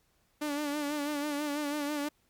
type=tone with vibrato; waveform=sawtooth; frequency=293.1 Hz; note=D4; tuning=3 cents flat; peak=-27 dBFS; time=0.41-2.09 s; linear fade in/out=10 ms; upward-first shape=sine; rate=6.1 Hz; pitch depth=51 cents each way; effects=pink hiss -71 dBFS RMS until 2.29 s + MP3 96 kbps